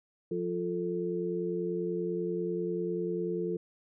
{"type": "tone cluster", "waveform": "sine", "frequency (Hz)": [177, 351.1, 441.3], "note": ["F3", "F4", "A4"], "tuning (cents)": [23, 9, 5], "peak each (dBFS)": [-36, -33, -34], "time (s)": [0.31, 3.57], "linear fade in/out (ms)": 5, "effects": []}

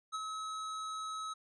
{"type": "tone with ADSR envelope", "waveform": "square", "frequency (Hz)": 1285, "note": "E6", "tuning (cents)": -45, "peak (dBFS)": -35, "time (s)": [0.12, 1.34], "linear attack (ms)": 28, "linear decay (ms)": 30, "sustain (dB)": -4, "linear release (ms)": 14, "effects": ["resampled to 22050 Hz"]}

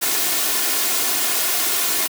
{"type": "noise with comb filter", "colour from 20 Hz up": "white", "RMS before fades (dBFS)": -20, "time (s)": [0.01, 2.08], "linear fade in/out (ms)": 20, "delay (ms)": 2.8, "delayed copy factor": 0.5, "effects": ["high-pass 200 Hz 12 dB/octave"]}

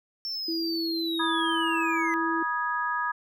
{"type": "linear sweep", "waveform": "triangle", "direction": "down", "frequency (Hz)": [5440, 2000], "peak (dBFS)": -29, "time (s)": [0.25, 2.14], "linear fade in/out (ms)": 0}
{"type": "tone", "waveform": "sine", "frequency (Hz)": 329.6, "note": "E4", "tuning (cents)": 0, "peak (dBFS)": -28, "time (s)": [0.48, 2.43], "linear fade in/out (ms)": 5}
{"type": "chord", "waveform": "sine", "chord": "G# minor", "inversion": "first", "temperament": "equal with one note detuned", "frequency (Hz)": [969.1, 1244.5, 1661.2], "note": ["B5", "D#6", "G#6"], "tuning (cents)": [-33, 0, 0], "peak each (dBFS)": -30, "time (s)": [1.19, 3.12], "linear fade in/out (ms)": 10}
{"effects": []}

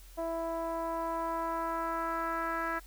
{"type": "tone with low-pass filter sweep", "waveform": "10% pulse", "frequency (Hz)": 330.4, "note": "E4", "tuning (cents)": 4, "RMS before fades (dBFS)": -34, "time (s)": [0.17, 2.8], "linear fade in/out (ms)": 20, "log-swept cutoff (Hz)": [720, 1600], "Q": 2.5, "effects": ["added 44 Hz sine -50 dBFS peak until 2.86 s", "white hiss -58 dBFS RMS until 2.86 s"]}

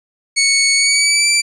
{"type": "tone with pitch glide", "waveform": "15% pulse", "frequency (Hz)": [2217, 2337], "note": ["C#7", "D7"], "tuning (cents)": [0, -9], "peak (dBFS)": -4, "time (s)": [0.36, 1.42], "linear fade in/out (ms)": 20, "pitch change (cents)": 91, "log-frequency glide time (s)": [0.75, 1.28], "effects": ["resampled to 22050 Hz"]}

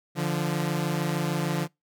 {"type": "tone pair together", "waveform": "sawtooth", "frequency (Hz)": [146.83, 173.33], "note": ["D3", "F3"], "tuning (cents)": [0, -13], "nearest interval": "minor third", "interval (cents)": 287, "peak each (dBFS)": -24, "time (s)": [0.15, 1.68], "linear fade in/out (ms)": 50, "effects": ["noise-tail reverb RT60 0.2 s tail -26 dB re dry"]}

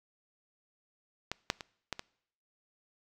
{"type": "clicks", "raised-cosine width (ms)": 0.2, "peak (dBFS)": [-16, -10, -23, -16, -21], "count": 5, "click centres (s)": [1.316, 1.501, 1.608, 1.927, 1.994], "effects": ["noise-tail reverb RT60 0.7 s tail -24 dB re dry"]}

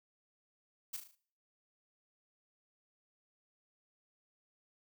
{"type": "noise with echo", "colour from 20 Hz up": "blue", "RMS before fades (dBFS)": -40, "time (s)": [0.93, 0.97], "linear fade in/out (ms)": 10, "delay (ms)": 37, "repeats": 5, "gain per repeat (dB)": -6, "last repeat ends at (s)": 1.155, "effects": ["noise-tail reverb RT60 0.5 s tail -20 dB re dry"]}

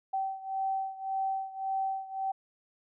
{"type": "beating tone pair", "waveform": "sine", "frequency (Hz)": [771, 772.8], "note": ["G5", "G5"], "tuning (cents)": [-29, -25], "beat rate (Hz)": 1.8, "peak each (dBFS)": [-32, -35], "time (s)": [0.13, 2.32], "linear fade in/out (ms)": 10, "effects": []}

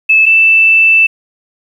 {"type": "tone pair in turn", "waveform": "sine", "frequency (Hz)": [2614, 2649], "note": ["E7", "E7"], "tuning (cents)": [-15, 8], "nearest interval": "unison", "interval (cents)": 23, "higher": "second", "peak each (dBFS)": -4, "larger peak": "neither", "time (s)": [[0.09, 0.26], [0.26, 1.07]], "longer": "second", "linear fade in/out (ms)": 10, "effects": ["7-bit"]}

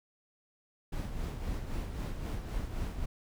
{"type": "noise with tremolo", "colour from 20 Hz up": "brown", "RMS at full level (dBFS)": -34, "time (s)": [0.92, 3.06], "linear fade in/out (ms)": 10, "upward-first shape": "sine", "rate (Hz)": 3.8, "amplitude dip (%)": 50, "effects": []}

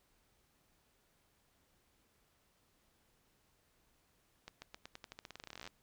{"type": "accelerating click train", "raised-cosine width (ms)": 0.2, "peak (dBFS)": -30, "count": 25, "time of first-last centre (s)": [4.48, 5.675], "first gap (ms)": 140, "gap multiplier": 0.89, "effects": ["pink hiss -74 dBFS RMS until 5.82 s"]}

